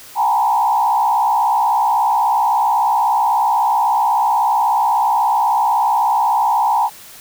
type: tone with frequency modulation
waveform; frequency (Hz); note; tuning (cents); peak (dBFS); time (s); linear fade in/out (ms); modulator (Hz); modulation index
sine; 880; A5; 0; -12; 0.15-6.9; 50; 63.7; 1.5
effects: white hiss -39 dBFS RMS until 7.2 s